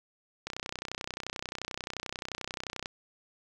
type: click train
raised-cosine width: 0.2 ms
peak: -18 dBFS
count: 76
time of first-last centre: 0.47-2.859 s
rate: 31.4 Hz
effects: none